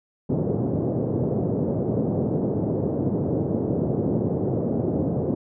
pink band-pass noise, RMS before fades -24 dBFS, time 0.29-5.35 s, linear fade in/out 10 ms, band 110 to 540 Hz, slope 24 dB/octave, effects none

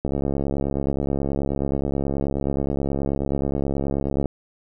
click train, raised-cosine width 2 ms, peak -11 dBFS, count 293, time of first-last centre 0.05-4.257 s, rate 69.4 Hz, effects none

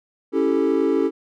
triangle chord, A dominant seventh, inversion first, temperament equal, 277.2 / 329.6 / 392 / 440 Hz, C#4 / E4 / G4 / A4, 0 / 0 / 0 / 0 cents, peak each -20 dBFS, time 0.32-1.11 s, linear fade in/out 50 ms, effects tanh soft clip ceiling -6 dBFS

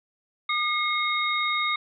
sine tone cluster, 1213 / 2155 / 3729 Hz, D#6 / C#7 / A#7, -44 / -49 / 0 cents, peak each -27 / -26 / -29 dBFS, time 0.49-1.76 s, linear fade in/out 5 ms, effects none

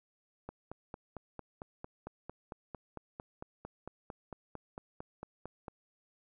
click train, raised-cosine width 1 ms, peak -28 dBFS, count 24, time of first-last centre 0.49-5.682 s, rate 4.43 Hz, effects none

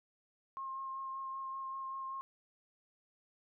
sine tone with vibrato, 1069 Hz, C6, 37 cents sharp, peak -39 dBFS, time 0.57-2.21 s, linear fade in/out 0 ms, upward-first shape sine, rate 5.2 Hz, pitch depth 13 cents each way, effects none

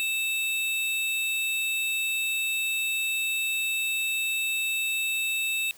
square tone pair together, 2637 / 3729 Hz, E7 / A#7, 0 / 0 cents, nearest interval tritone, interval 600 cents, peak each -27 / -33 dBFS, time 0-5.71 s, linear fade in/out 0 ms, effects white hiss -52 dBFS RMS until 5.77 s

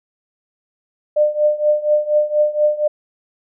sine tone with tremolo, 600 Hz, D5, 37 cents sharp, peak -9 dBFS, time 1.16-2.88 s, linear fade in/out 10 ms, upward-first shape triangle, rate 4.2 Hz, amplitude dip 90%, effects none

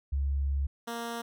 sine / 10% pulse tone pair in turn, 69.4 / 233.4 Hz, C#2 / A#3, +3 / +2 cents, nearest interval octave + major sixth, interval 2099 cents, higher second, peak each -26 dBFS, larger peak neither, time 0.12-0.67 / 0.87-1.22 s, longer first, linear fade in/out 10 ms, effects none

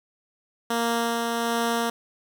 10% pulse tone with tremolo, 232.7 Hz, A#3, 3 cents flat, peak -14 dBFS, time 0.7-1.9 s, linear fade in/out 5 ms, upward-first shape sine, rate 1.3 Hz, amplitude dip 25%, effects none

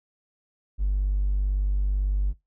triangle tone, 49 Hz, G1, in tune, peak -17 dBFS, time 0.78-2.34 s, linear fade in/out 50 ms, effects noise-tail reverb RT60 0.2 s tail -23 dB re dry + tanh soft clip ceiling -18 dBFS

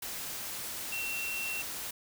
sine tone in noise, 2718 Hz, F7, 48 cents flat, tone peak -34 dBFS, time 0.92-1.62 s, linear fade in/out 5 ms, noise white, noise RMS -39 dBFS, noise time 0.02-1.91 s, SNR +2 dB, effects none

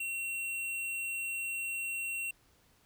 sine tone with hard clipping, 2730 Hz, F7, 40 cents flat, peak -35 dBFS, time 0-2.31 s, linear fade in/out 5 ms, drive 17 dB, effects pink hiss -67 dBFS RMS until 2.85 s

